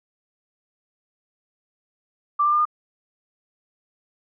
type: tone with pitch steps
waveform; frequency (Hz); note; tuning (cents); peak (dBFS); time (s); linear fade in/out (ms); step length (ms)
sine; 1174.7 / 1188.3 / 1202.2 / 1216.1; D6 / D6 / D6 / D#6; 0 / +20 / +40 / -40; -16; 2.39-2.654; 10; 66
effects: none